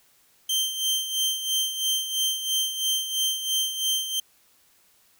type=tone with tremolo; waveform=sawtooth; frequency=3136 Hz; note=G7; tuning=in tune; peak=-18 dBFS; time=0.49-4.2 s; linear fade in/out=5 ms; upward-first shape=sine; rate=3 Hz; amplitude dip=65%; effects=white hiss -61 dBFS RMS until 5.19 s